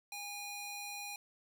square tone with high-pass filter, 818 Hz, G#5, 26 cents flat, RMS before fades -44 dBFS, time 0.12-1.16 s, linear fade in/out 2 ms, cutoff 1700 Hz, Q 0.65, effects none

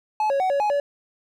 triangle tone with pitch steps, 857 / 553 / 749 / 562 / 838 / 571 Hz, A5 / C#5 / F#5 / C#5 / G#5 / D5, -46 / -4 / +21 / +24 / +15 / -49 cents, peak -17 dBFS, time 0.2-0.8 s, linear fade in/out 2 ms, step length 100 ms, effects none

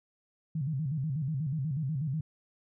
sine tone with vibrato, 144.9 Hz, D3, 23 cents flat, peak -29 dBFS, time 0.55-2.21 s, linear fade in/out 5 ms, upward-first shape square, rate 8.2 Hz, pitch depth 160 cents each way, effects none

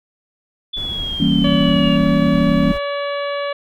sine exponential sweep, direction down, 3466 to 2794 Hz, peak -22 dBFS, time 0.73-1.97 s, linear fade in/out 10 ms
brown noise, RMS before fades -28 dBFS, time 0.76-2.79 s, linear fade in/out 20 ms
sine chord, E diminished seventh, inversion none, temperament equal, 164.81 / 196 / 233.1 / 277.2 Hz, E3 / G3 / Bb3 / Db4, 0 / 0 / 0 / 0 cents, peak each -18 dBFS, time 1.2-2.72 s, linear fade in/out 5 ms
harmonic tone, 570 Hz, C#5, 48 cents sharp, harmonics 1 / 2 / 3 / 4 / 5 / 6 / 7, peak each -21 / -27 / -31 / -33 / -35 / -37 / -38 dBFS, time 1.44-3.53 s, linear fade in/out 5 ms
effects none

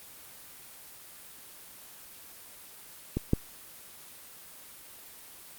clicks, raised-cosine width 3 ms, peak -15 / -9 dBFS, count 2, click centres 3.17 / 3.334 s, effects white hiss -49 dBFS RMS until 5.58 s + Opus 24 kbps

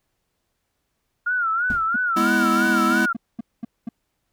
sine tone with vibrato, 1400 Hz, F6, 4 cents sharp, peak -19 dBFS, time 1.26-3.13 s, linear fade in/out 10 ms, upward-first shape sine, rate 3 Hz, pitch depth 120 cents each way
triangle tone bursts, 230 Hz, A#3, 23 cents flat, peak -23 dBFS, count 10, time 1.7-3.89 s, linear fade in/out 5 ms, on 21 ms, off 220 ms
brown noise with exponential decay, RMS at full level -29 dBFS, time 1.7-1.95 s, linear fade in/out 1 ms, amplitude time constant 54 ms
square chord, E major, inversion first, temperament equal, 207.7 / 246.9 / 329.6 Hz, G#3 / B3 / E4, 0 / 0 / 0 cents, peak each -24 dBFS, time 2.16-3.06 s, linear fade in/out 10 ms
effects pink hiss -74 dBFS RMS until 4.32 s

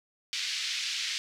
white band-pass noise, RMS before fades -33 dBFS, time 0.33-1.18 s, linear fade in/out 0 ms, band 2000 to 5300 Hz, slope 24 dB/octave, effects none

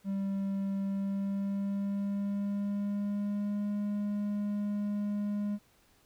triangle tone with pitch glide, 196 to 205.7 Hz, G3 to G#3, 0 to -16 cents, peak -28 dBFS, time 0.04-5.59 s, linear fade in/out 50 ms, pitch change +84 cents, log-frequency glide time 0.82-3.7 s, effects pink hiss -66 dBFS RMS until 6.05 s

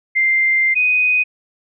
sine tone pair in turn, 2093 / 2496 Hz, C7 / D#7, 0 / +5 cents, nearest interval minor third, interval 305 cents, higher second, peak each -12 dBFS, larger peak neither, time 0.15-0.75 / 0.75-1.24 s, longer first, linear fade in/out 20 ms, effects none

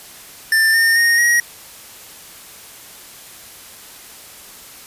square tone with pitch steps, 1781 / 1818.4 / 1856.6 / 1895.6 Hz, A6 / A#6 / A#6 / A#6, +21 / -43 / -7 / +28 cents, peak -12 dBFS, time 0.52-1.4 s, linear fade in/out 2 ms, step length 220 ms, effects white hiss -39 dBFS RMS until 4.86 s + resampled to 32000 Hz

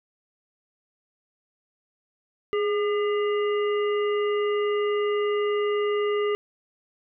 harmonic tone with a mistuned harmonic, 403.8 Hz, G#4, 49 cents flat, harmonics 1 / 3 / 5 / 7, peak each -22 / -32 / -36 / -39 dBFS, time 2.53-6.35 s, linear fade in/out 0 ms, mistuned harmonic 1, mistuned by +51 cents, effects none

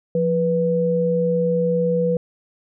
sine tone pair together, 173.6 / 491 Hz, F3 / B4, -10 / -10 cents, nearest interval octave + tritone, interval 1800 cents, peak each -21 / -18 dBFS, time 0.15-2.17 s, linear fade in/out 2 ms, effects none

